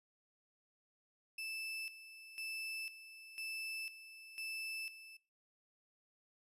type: tone with tremolo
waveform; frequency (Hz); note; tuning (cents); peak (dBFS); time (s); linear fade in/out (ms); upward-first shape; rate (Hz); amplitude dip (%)
35% pulse; 2637; E7; 0; -40; 1.38-5.17; 5; square; 1; 75
effects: noise-tail reverb RT60 0.4 s tail -22 dB re dry + resampled to 32000 Hz